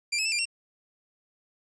20% pulse tone with pitch steps, 2371 / 2581 / 2656 / 2389 / 2730 Hz, D7 / E7 / E7 / D7 / F7, +16 / -37 / +12 / +29 / -40 cents, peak -20 dBFS, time 0.12-0.455 s, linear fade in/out 10 ms, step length 67 ms, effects resampled to 22050 Hz

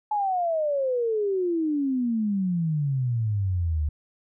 sine exponential sweep, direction down, 858 to 72.6 Hz, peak -22 dBFS, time 0.11-3.89 s, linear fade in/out 5 ms, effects none

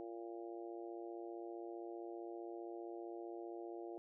harmonic tone, 115.3 Hz, A#2, 19 cents flat, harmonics 3 / 4 / 5 / 6 / 7, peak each -47 / -53 / -56 / -54 / -59 dBFS, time 0-3.98 s, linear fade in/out 0 ms, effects none

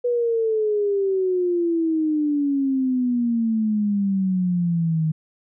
sine exponential sweep, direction down, 490.6 to 155.56 Hz, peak -18 dBFS, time 0.04-5.12 s, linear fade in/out 10 ms, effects none

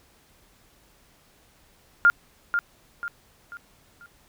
sine tone with echo, 1405 Hz, F6, 10 cents sharp, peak -12 dBFS, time 2.05-2.1 s, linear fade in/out 0 ms, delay 490 ms, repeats 4, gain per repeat -8 dB, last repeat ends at 4.06 s, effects pink hiss -59 dBFS RMS until 4.28 s

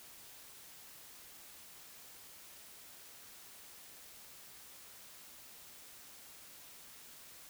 silence, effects white hiss -55 dBFS RMS until 7.49 s

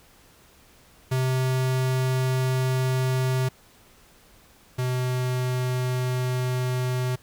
square tone pair in turn, 129.6 / 126.64 Hz, C3 / B2, -16 / +44 cents, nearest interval unison, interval 40 cents, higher first, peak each -22 / -24 dBFS, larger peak first, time 1.11-3.49 / 4.78-7.16 s, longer neither, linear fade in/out 10 ms, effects pink hiss -55 dBFS RMS until 7.22 s

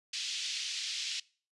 pink band-pass noise, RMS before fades -37 dBFS, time 0.13-1.2 s, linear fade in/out 5 ms, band 2800 to 6000 Hz, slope 24 dB/octave, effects noise-tail reverb RT60 0.4 s tail -22 dB re dry + resampled to 24000 Hz

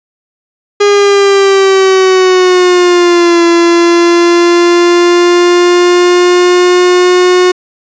45% pulse linear two-way sweep, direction down then up, 409.7 to 340 to 363.2 Hz, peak -4 dBFS, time 0.8-7.52 s, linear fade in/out 10 ms, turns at 3.44 s, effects resampled to 16000 Hz + 7-bit

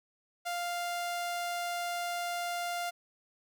sawtooth tone, 698.5 Hz, F5, in tune, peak -29 dBFS, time 0.45-2.91 s, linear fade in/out 20 ms, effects none

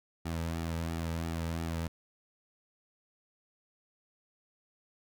sawtooth tone with flanger, 82.6 Hz, E2, 4 cents sharp, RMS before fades -35 dBFS, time 0.25-1.88 s, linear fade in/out 10 ms, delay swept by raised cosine 1.9 to 2.85 ms, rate 2.9 Hz, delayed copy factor -0.55, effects none

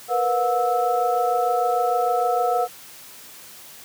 sine tone cluster, 470 / 496.6 / 721 / 1309 Hz, A#4 / B4 / F#5 / E6, +14 / +9 / -45 / -13 cents, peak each -27 / -25 / -20 / -28 dBFS, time 0.08-2.68 s, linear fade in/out 50 ms, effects white hiss -43 dBFS RMS until 3.84 s + high-pass 80 Hz 12 dB/octave

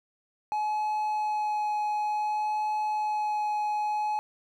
triangle tone with vibrato, 847 Hz, G#5, 34 cents sharp, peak -24 dBFS, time 0.52-4.19 s, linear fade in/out 0 ms, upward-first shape sine, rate 0.56 Hz, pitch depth 10 cents each way, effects none

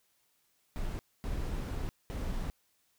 brown noise bursts at uneven times, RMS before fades -35 dBFS, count 3, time 0.76-0.99 / 1.24-1.89 / 2.1-2.5 s, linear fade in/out 0 ms, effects white hiss -73 dBFS RMS until 2.98 s

